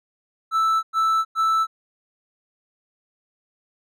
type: tone bursts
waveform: triangle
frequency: 1318.5 Hz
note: E6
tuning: in tune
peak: -15 dBFS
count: 3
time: 0.51-1.67 s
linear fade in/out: 50 ms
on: 320 ms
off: 100 ms
effects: none